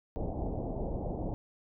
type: low-pass noise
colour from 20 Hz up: pink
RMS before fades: -35 dBFS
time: 0.16-1.34 s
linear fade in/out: 0 ms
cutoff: 790 Hz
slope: 48 dB/octave
effects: none